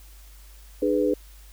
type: tone cluster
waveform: sine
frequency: 300.3 / 415.3 / 498 Hz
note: D4 / G#4 / B4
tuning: +39 / 0 / +14 cents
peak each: -24 dBFS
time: 0.82-1.14 s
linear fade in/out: 5 ms
effects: added 50 Hz sine -45 dBFS peak until 1.52 s + white hiss -54 dBFS RMS until 1.52 s